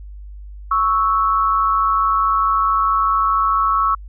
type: tone pair together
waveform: sine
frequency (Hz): 1108.7 / 1313.2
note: C#6 / E6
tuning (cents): 0 / -7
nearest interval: minor third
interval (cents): 293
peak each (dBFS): -16 / -17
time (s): 0.71-3.95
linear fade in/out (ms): 5
effects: added 50 Hz sine -32 dBFS peak until 4.08 s